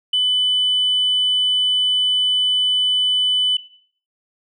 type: tone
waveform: sine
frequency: 3000 Hz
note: F#7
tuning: 23 cents sharp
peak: -13 dBFS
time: 0.13-3.57 s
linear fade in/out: 5 ms
effects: noise-tail reverb RT60 0.5 s tail -17 dB re dry + tanh soft clip ceiling -11 dBFS